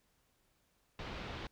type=low-pass noise; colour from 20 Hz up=pink; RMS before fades=-44 dBFS; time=0.99-1.47 s; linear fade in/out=2 ms; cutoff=4100 Hz; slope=24 dB/octave; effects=pink hiss -75 dBFS RMS until 1.51 s